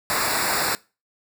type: noise with comb filter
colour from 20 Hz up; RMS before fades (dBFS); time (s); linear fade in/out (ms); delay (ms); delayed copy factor
pink; -23; 0.1-0.75; 0; 0.32; -0.95
effects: noise-tail reverb RT60 0.3 s tail -22 dB re dry